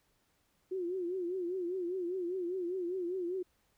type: tone with vibrato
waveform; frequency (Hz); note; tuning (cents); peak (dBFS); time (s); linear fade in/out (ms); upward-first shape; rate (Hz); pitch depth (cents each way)
sine; 360.6; F#4; -45; -33; 0.71-3.43; 10; triangle; 5; 120
effects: pink hiss -74 dBFS RMS until 3.77 s